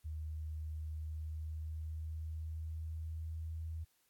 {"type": "tone with pitch glide", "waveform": "sine", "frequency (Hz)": [77.78, 80.57], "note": ["D#2", "E2"], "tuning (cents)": [0, -39], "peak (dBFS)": -39, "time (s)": [0.04, 3.85], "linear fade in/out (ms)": 20, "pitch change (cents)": 61, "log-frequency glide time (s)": [0.91, 3.59], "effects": ["white hiss -75 dBFS RMS until 4.09 s", "AAC 64 kbps"]}